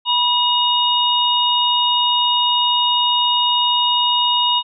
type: tone cluster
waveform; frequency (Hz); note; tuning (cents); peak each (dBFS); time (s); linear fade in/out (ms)
sine; 976 / 2886 / 3709; B5 / F#7 / A#7; -21 / -44 / -9; -18; 0.05-4.63; 50
effects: none